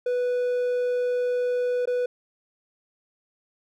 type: tone with dropouts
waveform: triangle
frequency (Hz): 493.5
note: B4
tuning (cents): -1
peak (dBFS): -20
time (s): 0.06-2.06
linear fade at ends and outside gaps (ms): 5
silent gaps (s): 1.856-1.873
effects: none